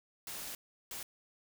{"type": "noise bursts at uneven times", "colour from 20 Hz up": "white", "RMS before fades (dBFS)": -43, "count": 2, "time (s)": [[0.27, 0.55], [0.91, 1.03]], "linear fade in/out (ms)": 2, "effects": []}